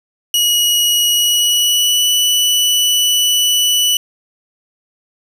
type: tone with pitch glide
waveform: sawtooth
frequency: 2906 to 2965 Hz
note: F#7 to F#7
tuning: -32 to +3 cents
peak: -8 dBFS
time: 0.34-3.97 s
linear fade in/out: 2 ms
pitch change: +35 cents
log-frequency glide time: 1.14-2.08 s
effects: 7-bit